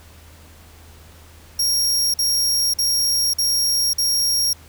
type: tone bursts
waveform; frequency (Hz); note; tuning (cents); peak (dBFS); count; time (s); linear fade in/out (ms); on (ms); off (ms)
sawtooth; 5588; F8; 0; -14; 5; 1.59-4.532; 5; 550; 48
effects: added 80 Hz sine -45 dBFS peak until 4.68 s + pink hiss -48 dBFS RMS until 4.68 s